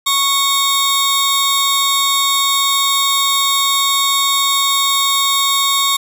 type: tone pair together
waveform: sawtooth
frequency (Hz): 1108.7 / 3694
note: C#6 / A#7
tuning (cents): 0 / -16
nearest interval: octave + major sixth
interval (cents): 2084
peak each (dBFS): -12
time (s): 0.06-5.97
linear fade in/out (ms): 10
effects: none